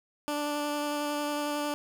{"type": "tone with vibrato", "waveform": "15% pulse", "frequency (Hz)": 293.7, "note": "D4", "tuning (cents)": 0, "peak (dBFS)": -23, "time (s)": [0.28, 1.74], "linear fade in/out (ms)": 0, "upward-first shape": "square", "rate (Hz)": 11, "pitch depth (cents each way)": 8, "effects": []}